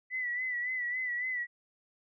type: tone with vibrato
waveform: sine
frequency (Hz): 1982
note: B6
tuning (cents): +6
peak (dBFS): -31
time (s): 0.1-1.47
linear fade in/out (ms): 50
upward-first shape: sine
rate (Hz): 3.6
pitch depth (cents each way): 54
effects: none